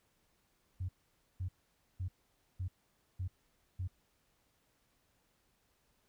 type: tone bursts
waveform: sine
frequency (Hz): 91.8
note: F#2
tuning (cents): -13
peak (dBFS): -34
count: 6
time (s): 0.8-3.878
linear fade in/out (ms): 10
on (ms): 88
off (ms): 510
effects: tanh soft clip ceiling -30 dBFS + pink hiss -75 dBFS RMS until 6.08 s